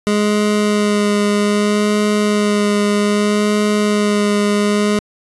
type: tone with vibrato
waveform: 25% pulse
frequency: 207.7 Hz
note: G#3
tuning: in tune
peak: -9 dBFS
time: 0.07-4.99 s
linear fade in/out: 0 ms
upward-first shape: sine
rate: 0.63 Hz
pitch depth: 15 cents each way
effects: resampled to 24000 Hz